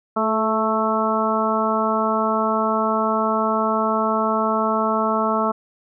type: harmonic tone with a mistuned harmonic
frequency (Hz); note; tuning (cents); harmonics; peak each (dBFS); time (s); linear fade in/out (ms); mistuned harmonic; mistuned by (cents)
220; A3; 0; 1 / 2 / 3 / 4 / 5 / 6; -24 / -26 / -24 / -26 / -24 / -24; 0.16-5.52; 10; 2; -23
effects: none